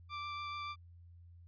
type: tone with vibrato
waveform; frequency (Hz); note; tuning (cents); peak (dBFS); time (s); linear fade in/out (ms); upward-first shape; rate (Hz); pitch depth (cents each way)
sawtooth; 1174.7; D6; 0; -36; 0.09-0.76; 50; triangle; 6.9; 9
effects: added 86 Hz sine -54 dBFS peak until 1.47 s + resampled to 11025 Hz